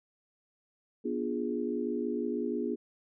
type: chord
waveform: sine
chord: B diminished seventh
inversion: none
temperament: equal with one note detuned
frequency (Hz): 243.1 / 293.7 / 349.2 / 415.3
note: B3 / D4 / F4 / Ab4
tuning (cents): -27 / 0 / 0 / 0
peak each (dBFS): -34 / -37 / -36 / -35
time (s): 1.04-2.76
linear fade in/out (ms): 20
effects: none